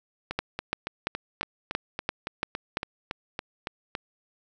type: two click trains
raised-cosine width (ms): 0.3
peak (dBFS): -15 / -10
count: 14 / 8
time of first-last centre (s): 0.31-3.951 / 0.39-2.771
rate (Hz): 3.57 / 2.94
effects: none